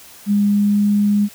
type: tone with pitch glide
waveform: sine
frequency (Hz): 204.1 to 205.5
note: G#3 to G#3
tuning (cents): -30 to -18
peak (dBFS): -12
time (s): 0.26-1.29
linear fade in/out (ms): 50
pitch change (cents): +12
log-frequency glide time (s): 0.51-0.83
effects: white hiss -42 dBFS RMS until 1.34 s